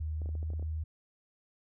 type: tone with pitch glide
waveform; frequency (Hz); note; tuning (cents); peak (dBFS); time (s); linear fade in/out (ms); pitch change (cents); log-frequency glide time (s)
sine; 77.78 to 78.73; D#2 to D#2; 0 to +21; -32; 0-0.84; 10; +21; 0.3-0.42
type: clicks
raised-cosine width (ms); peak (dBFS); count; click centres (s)
2; -35; 9; 0.218 / 0.259 / 0.29 / 0.353 / 0.429 / 0.503 / 0.535 / 0.596 / 0.626
effects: none